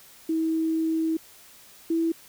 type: tone pair in turn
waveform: sine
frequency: 322 / 329.3 Hz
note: E4 / E4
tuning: -41 / -2 cents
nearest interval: unison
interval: 39 cents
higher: second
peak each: -22 / -21 dBFS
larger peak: second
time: 0.29-1.17 / 1.9-2.12 s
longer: first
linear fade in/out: 5 ms
effects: white hiss -51 dBFS RMS until 2.28 s